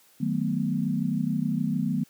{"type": "chord", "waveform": "sine", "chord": "B dominant seventh", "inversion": "first", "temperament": "equal with one note detuned", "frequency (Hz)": [155.56, 187.36, 220, 246.9], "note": ["D#3", "F#3", "A3", "B3"], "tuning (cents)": [0, 22, 0, 0], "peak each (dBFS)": -29, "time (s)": [0.2, 2.04], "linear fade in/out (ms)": 10, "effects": ["white hiss -59 dBFS RMS until 2.09 s", "high-pass 100 Hz 12 dB/octave"]}